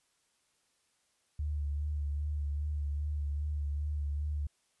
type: tone with vibrato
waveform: sine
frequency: 73.42 Hz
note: D2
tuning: in tune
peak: -31 dBFS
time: 1.39-4.47 s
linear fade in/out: 5 ms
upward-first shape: sine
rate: 2.5 Hz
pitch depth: 34 cents each way
effects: white hiss -74 dBFS RMS until 4.8 s + resampled to 24000 Hz